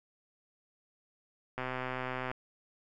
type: click train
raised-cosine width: 0.5 ms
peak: -21 dBFS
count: 95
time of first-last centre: 1.58-2.314 s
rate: 128 Hz
effects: none